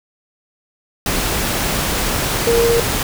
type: tone in noise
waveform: sine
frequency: 466.2 Hz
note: A#4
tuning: in tune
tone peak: -12 dBFS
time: 2.47-2.8 s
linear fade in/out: 2 ms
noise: pink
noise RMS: -19 dBFS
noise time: 1.06-3.03 s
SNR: +4 dB
effects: none